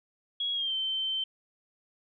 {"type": "tone with pitch glide", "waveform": "sine", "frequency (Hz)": [3322, 3100], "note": ["G#7", "G7"], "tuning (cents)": [0, -20], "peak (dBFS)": -28, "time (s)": [0.4, 1.24], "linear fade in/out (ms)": 5, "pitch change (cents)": -120, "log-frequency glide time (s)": [0.53, 0.74], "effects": []}